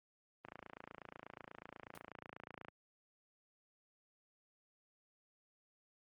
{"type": "click train", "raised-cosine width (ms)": 0.5, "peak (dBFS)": -33, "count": 64, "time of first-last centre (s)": [0.45, 2.684], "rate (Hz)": 28.2}
{"type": "noise with exponential decay", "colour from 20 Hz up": "pink", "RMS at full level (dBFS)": -49, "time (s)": [1.95, 2.03], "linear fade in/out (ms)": 1, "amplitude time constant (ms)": 16}
{"effects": ["high-pass 100 Hz 12 dB/octave", "Opus 32 kbps"]}